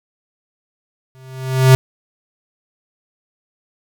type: tone with exponential growth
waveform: square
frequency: 130.81 Hz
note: C3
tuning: in tune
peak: -4 dBFS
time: 1.15-1.75 s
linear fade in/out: 0 ms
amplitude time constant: 130 ms
effects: none